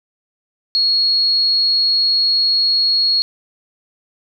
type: tone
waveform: sine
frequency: 4317 Hz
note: C#8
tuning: 47 cents flat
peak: -12 dBFS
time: 0.75-3.22 s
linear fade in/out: 0 ms
effects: none